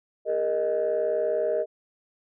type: chord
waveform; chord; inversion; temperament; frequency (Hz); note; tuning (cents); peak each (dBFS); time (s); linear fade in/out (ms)
sine; Ab suspended second; none; equal with one note detuned; 406.3 / 466.2 / 622.3; Ab4 / Bb4 / Eb5; -38 / 0 / 0; -29 / -26 / -24; 0.25-1.66; 50
effects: tanh soft clip ceiling -17 dBFS